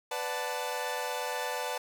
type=chord; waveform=sawtooth; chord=B minor seventh; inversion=none; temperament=equal with one note detuned; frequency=498.8 / 587.3 / 740 / 880 Hz; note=B4 / D5 / F#5 / A5; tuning=+17 / 0 / 0 / 0 cents; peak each=-33 / -35 / -37 / -32 dBFS; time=0.11-1.78 s; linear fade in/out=5 ms; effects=none